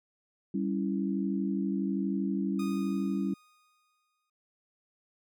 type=chord; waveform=sine; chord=C# diminished; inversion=second; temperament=equal; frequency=196 / 277.2 / 329.6 Hz; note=G3 / C#4 / E4; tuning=0 / 0 / 0 cents; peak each=-30 / -33 / -35 dBFS; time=0.54-3.34 s; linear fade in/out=5 ms
type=tone with exponential decay; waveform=sawtooth; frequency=1237 Hz; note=D#6; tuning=10 cents flat; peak=-37 dBFS; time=2.59-4.3 s; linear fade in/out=5 ms; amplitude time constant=370 ms
effects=none